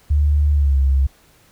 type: tone with pitch glide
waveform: sine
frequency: 73.42 to 67.72 Hz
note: D2 to C#2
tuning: 0 to -40 cents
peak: -12 dBFS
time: 0.1-1.07 s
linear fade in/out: 10 ms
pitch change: -140 cents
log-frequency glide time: 0.53-0.78 s
effects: pink hiss -53 dBFS RMS until 1.51 s